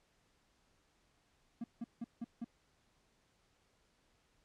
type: tone bursts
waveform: triangle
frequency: 233.8 Hz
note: A#3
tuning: 5 cents sharp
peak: -36 dBFS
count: 5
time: 1.61-2.445 s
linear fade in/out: 5 ms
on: 31 ms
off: 170 ms
effects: pink hiss -74 dBFS RMS until 4.44 s + low-pass 8000 Hz 12 dB/octave